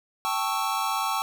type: chord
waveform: square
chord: A dominant seventh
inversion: third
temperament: equal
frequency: 784 / 880 / 1108.7 / 1318.5 Hz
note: G5 / A5 / C#6 / E6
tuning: 0 / 0 / 0 / 0 cents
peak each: -32 / -31 / -30 / -32 dBFS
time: 0.25-1.22 s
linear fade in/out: 0 ms
effects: none